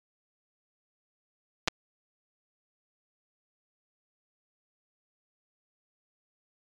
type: clicks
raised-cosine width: 0.2 ms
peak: -9 / -6 dBFS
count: 2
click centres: 1.676 / 1.682 s
effects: AAC 64 kbps